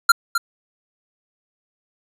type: tone with echo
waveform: square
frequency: 1381 Hz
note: F6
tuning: 20 cents flat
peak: -8 dBFS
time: 0.09-0.12 s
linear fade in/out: 5 ms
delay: 260 ms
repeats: 1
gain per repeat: -9 dB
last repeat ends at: 0.38 s
effects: resampled to 32000 Hz + 8-bit